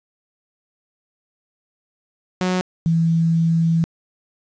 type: tone pair in turn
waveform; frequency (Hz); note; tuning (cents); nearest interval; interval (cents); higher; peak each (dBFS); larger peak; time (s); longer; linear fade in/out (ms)
sawtooth / sine; 183.3 / 164.93; F#3 / E3; -16 / +1; major second; 183; first; -14; neither; 2.41-2.61 / 2.86-3.84; second; 0
effects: resampled to 16000 Hz + 8-bit